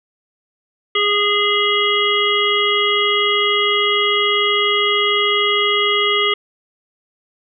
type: harmonic tone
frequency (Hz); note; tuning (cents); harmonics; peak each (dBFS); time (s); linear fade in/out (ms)
412.1; G#4; -13; 1 / 3 / 5 / 7 / 8; -20 / -20 / -20 / -20 / -20; 0.95-6.34; 5
effects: none